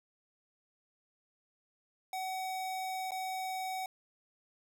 square tone with dropouts, 753 Hz, F#5, 30 cents sharp, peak -36 dBFS, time 2.13-3.86 s, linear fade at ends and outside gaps 2 ms, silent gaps 3.108-3.118 s, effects none

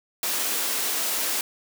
white high-pass noise, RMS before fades -26 dBFS, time 0.23-1.41 s, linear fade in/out 2 ms, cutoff 230 Hz, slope 24 dB/octave, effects none

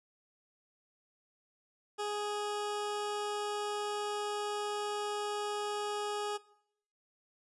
20% pulse tone, 415.3 Hz, G#4, in tune, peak -29 dBFS, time 1.98-6.38 s, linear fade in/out 20 ms, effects noise-tail reverb RT60 0.7 s tail -20 dB re dry + resampled to 24000 Hz

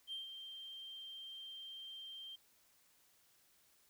sine tone with ADSR envelope, 3159 Hz, G7, 13 cents sharp, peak -39 dBFS, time 0.07-2.36 s, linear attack 53 ms, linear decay 140 ms, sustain -8 dB, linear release 10 ms, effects tanh soft clip ceiling -38 dBFS + white hiss -71 dBFS RMS until 3.89 s

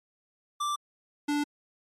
square tone pair in turn, 1174.7 / 292.3 Hz, D6 / D4, 0 / -8 cents, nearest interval 2 octaves, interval 2408 cents, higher first, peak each -28 / -26 dBFS, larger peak second, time 0.6-0.76 / 1.28-1.44 s, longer neither, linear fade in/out 10 ms, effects low-pass 10000 Hz 12 dB/octave + MP3 64 kbps

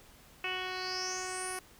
10% pulse tone with low-pass filter sweep, 370 Hz, F#4, in tune, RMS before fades -37 dBFS, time 0.44-1.59 s, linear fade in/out 2 ms, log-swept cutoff 2700 to 11000 Hz, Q 8, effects pink hiss -58 dBFS RMS until 1.79 s

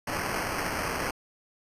white noise with sample-and-hold, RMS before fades -31 dBFS, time 0.07-1.11 s, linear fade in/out 5 ms, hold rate 3675 Hz, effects resampled to 32000 Hz

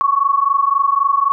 sine tone pair together, 1101 / 1124.8 Hz, C#6 / C#6, -12 / +25 cents, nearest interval unison, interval 37 cents, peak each -15 dBFS, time 0.01-1.32 s, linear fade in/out 0 ms, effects none

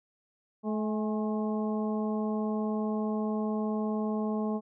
harmonic tone with a mistuned harmonic, 215.2 Hz, A3, 38 cents flat, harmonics 1 / 2 / 3 / 4 / 5, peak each -29 / -35 / -39 / -41 / -43 dBFS, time 0.63-4.61 s, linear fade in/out 50 ms, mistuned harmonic 4, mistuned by -49 cents, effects none

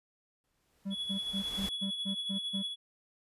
pink noise with exponential growth, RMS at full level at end -41 dBFS, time 0.44-1.69 s, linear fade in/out 0 ms, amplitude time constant 270 ms
triangle tone bursts, 196 Hz, G3, in tune, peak -31 dBFS, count 8, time 0.85-2.63 s, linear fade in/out 20 ms, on 100 ms, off 140 ms
triangle tone with tremolo, 3382 Hz, G#7, 31 cents sharp, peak -31 dBFS, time 0.9-2.76 s, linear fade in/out 50 ms, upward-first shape sine, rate 11 Hz, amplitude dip 45%
effects resampled to 32000 Hz

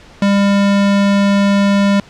square tone, 200 Hz, G3, 35 cents sharp, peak -10 dBFS, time 0.22-2 s, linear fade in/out 2 ms, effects pink hiss -41 dBFS RMS until 2.09 s + low-pass 5000 Hz 12 dB/octave

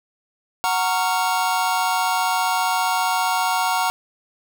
square chord, Gb major seventh, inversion none, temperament just, 740 / 925 / 1110 / 1387.5 Hz, Gb5 / Bb5 / Db6 / F6, 0 / -14 / +2 / -12 cents, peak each -24 / -23 / -28 / -27 dBFS, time 0.64-3.9 s, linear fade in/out 0 ms, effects none

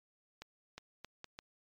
accelerating click train, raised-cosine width 0.2 ms, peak -28 dBFS, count 5, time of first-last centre 0.42-1.389 s, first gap 360 ms, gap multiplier 0.74, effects MP3 96 kbps

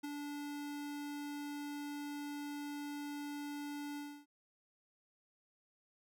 square tone with ADSR envelope, 290.2 Hz, D4, 21 cents flat, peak -39 dBFS, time 0.03-4.26 s, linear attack 14 ms, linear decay 16 ms, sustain -3 dB, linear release 290 ms, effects none

